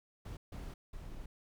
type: noise bursts at uneven times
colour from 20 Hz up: brown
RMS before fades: -45 dBFS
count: 3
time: 0.25-0.37 / 0.52-0.74 / 0.93-1.26 s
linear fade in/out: 5 ms
effects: none